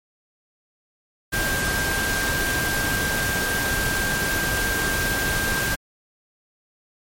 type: tone in noise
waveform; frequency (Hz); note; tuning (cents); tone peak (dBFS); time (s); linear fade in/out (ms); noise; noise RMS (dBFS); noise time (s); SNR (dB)
sine; 1589; G6; +23; -24; 1.32-5.76; 20; pink; -25; 1.32-5.76; -2
effects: MP3 64 kbps